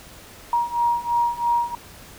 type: beating tone pair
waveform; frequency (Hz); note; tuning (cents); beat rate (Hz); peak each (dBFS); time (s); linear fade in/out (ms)
sine; 946 / 949; A#5 / A#5; +25 / +31; 3; -23 / -21; 0.53-1.75; 2
effects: pink hiss -44 dBFS RMS until 2.18 s